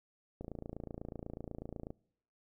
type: click train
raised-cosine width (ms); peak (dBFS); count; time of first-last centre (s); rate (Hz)
2; -29; 43; 0.41-1.905; 28.1
effects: noise-tail reverb RT60 0.7 s tail -25 dB re dry